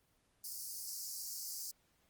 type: high-pass noise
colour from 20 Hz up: pink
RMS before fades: -44 dBFS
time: 0.44-1.71 s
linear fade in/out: 2 ms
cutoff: 4600 Hz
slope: 96 dB/octave
effects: pink hiss -74 dBFS RMS until 2.09 s + Opus 24 kbps